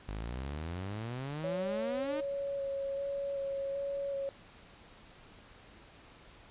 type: exponential sweep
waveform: sawtooth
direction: up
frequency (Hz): 49.37 to 313.3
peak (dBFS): -33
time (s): 0.08-2.21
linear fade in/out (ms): 10
type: tone with vibrato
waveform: sine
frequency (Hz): 554.4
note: C#5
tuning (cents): 0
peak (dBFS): -33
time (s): 1.44-4.29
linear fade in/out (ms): 0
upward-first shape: square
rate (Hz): 1.3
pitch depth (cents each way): 12
effects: pink hiss -56 dBFS RMS until 6.5 s + resampled to 8000 Hz